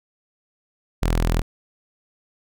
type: tone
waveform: sawtooth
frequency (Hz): 41.51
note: E1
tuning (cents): +13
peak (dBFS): -14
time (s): 1.02-1.42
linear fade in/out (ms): 10
effects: none